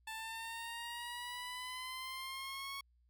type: exponential sweep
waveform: 15% pulse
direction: up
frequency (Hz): 880 to 1108.7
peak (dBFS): -36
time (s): 0.07-2.81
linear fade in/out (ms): 5
effects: added 60 Hz sine -68 dBFS peak until 3.09 s